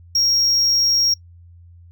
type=tone; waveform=triangle; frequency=5588 Hz; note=F8; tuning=in tune; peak=-13 dBFS; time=0.15-1.14 s; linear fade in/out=5 ms; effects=noise-tail reverb RT60 0.1 s tail -24 dB re dry + added 86 Hz sine -42 dBFS peak until 1.91 s